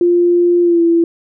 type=tone with pitch glide; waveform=sine; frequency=349.2 to 336.3 Hz; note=F4 to E4; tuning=0 to +35 cents; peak=-8 dBFS; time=0.01-1.04 s; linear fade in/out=2 ms; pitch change=-65 cents; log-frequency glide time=0.62-0.82 s; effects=none